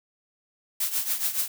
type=noise with tremolo; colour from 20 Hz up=blue; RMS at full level=-24 dBFS; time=0.8-1.48 s; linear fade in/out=5 ms; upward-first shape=triangle; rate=7.1 Hz; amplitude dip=80%; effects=none